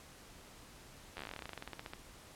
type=slowing click train; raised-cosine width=0.3 ms; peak=-27 dBFS; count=24; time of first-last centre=1.17-1.935 s; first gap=11 ms; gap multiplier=1.09; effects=pink hiss -56 dBFS RMS until 2.35 s + low-pass 12000 Hz 12 dB/octave